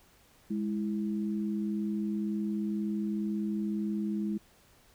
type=tone pair together; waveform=sine; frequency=207.7 / 329.7 Hz; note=G#3 / E4; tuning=0 / 0 cents; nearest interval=minor sixth; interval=800 cents; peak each=-30 / -36 dBFS; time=0.5-4.38 s; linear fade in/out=10 ms; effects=pink hiss -62 dBFS RMS until 4.94 s